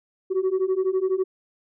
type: beating tone pair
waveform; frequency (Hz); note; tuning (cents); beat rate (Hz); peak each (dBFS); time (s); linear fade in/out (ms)
sine; 370 / 382; F#4 / G4; 0 / -45; 12; -22 / -21; 0.3-1.24; 20
effects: tanh soft clip ceiling -17 dBFS